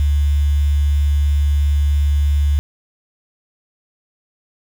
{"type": "tone with quantisation", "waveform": "sine", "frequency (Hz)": 72.3, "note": "D2", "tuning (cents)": -27, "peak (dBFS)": -12, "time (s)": [0, 2.59], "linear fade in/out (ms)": 0, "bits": 6, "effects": []}